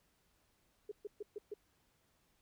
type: tone bursts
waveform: sine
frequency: 415.3 Hz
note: G#4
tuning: in tune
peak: -40 dBFS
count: 5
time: 0.89-1.54 s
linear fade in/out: 5 ms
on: 26 ms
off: 130 ms
effects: pink hiss -75 dBFS RMS until 2.41 s